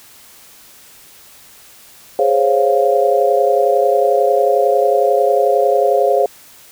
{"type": "chord", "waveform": "sine", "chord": "Db major seventh", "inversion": "second", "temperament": "equal", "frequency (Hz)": [415.3, 523.3, 554.4, 698.5], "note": ["Ab4", "C5", "Db5", "F5"], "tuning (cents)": [0, 0, 0, 0], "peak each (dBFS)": -16, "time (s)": [2.19, 6.26], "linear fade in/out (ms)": 2, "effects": ["white hiss -43 dBFS RMS until 6.71 s"]}